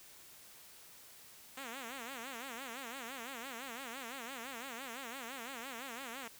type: tone with vibrato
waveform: 5% pulse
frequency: 250 Hz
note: B3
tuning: 21 cents sharp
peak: -32 dBFS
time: 1.57-6.28 s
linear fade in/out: 5 ms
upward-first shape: sine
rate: 5.9 Hz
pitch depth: 180 cents each way
effects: white hiss -57 dBFS RMS until 6.39 s

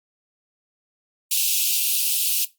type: high-pass noise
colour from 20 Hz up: white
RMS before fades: -21 dBFS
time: 1.31-2.45 s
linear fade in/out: 5 ms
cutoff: 2500 Hz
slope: 96 dB/octave
effects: noise-tail reverb RT60 0.2 s tail -17 dB re dry + Opus 24 kbps

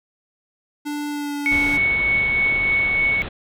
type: tone with pitch glide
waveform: square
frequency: 293.7 to 288.5 Hz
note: D4 to D4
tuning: 0 to -31 cents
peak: -25 dBFS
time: 0.85-1.78 s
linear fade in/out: 20 ms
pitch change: -31 cents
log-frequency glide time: 1.09-1.34 s
type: tone with tremolo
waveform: sine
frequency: 2217 Hz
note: C#7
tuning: in tune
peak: -15 dBFS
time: 1.46-3.22 s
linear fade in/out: 0 ms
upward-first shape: triangle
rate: 3.3 Hz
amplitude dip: 30%
type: low-pass noise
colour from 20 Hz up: pink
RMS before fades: -31 dBFS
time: 1.51-3.29 s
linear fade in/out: 10 ms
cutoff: 3900 Hz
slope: 96 dB/octave
effects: none

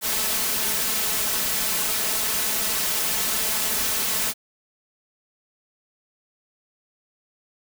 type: noise with comb filter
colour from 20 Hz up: white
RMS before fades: -24 dBFS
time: 0.01-4.34 s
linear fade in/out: 50 ms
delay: 4.6 ms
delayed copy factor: +0.6
effects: none

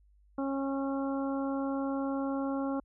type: harmonic tone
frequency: 273.3 Hz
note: C#4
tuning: 24 cents flat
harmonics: 1 / 2 / 3 / 4 / 5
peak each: -31 / -37 / -41 / -43 / -45 dBFS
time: 0.38-2.8 s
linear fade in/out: 5 ms
effects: added 50 Hz sine -60 dBFS peak until 2.84 s

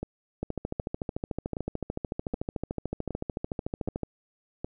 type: two click trains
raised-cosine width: 2 ms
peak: -17 / -19 dBFS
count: 50 / 7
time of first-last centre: 0.43-4.033 / 0.03-4.645 s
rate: 13.6 / 1.3 Hz
effects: none

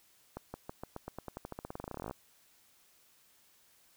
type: accelerating click train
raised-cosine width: 1 ms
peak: -26 dBFS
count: 28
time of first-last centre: 0.37-2.111 s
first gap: 170 ms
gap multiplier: 0.91
effects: white hiss -66 dBFS RMS until 3.96 s

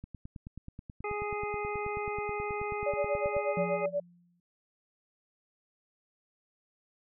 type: click train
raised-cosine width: 5 ms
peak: -30 dBFS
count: 32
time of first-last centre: 0.04-3.366 s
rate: 9.32 Hz
type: harmonic tone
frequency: 415.3 Hz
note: G#4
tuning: in tune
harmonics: 1 / 2 / 3 / 5 / 6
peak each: -35 / -38 / -40 / -42 / -43 dBFS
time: 1.04-3.86 s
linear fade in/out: 5 ms
type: tone with tremolo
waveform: sine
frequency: 578 Hz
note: D5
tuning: 28 cents flat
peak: -26 dBFS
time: 2.86-4 s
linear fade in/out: 5 ms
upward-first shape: sine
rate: 8.3 Hz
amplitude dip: 95%
type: tone with exponential decay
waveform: sine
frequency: 174.61 Hz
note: F3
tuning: in tune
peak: -30 dBFS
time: 3.57-4.4 s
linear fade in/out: 2 ms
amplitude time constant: 180 ms
effects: none

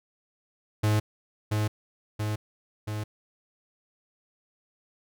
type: tone with echo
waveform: 45% pulse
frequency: 106.3 Hz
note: G#2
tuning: 41 cents sharp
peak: -21 dBFS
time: 0.83-1 s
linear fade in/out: 10 ms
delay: 680 ms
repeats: 3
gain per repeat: -3 dB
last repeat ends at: 3.04 s
effects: none

